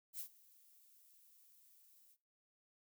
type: noise with ADSR envelope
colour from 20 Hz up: violet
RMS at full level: -44 dBFS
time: 0.13-2.17 s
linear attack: 64 ms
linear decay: 86 ms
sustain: -23 dB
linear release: 49 ms
effects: noise-tail reverb RT60 0.3 s tail -19 dB re dry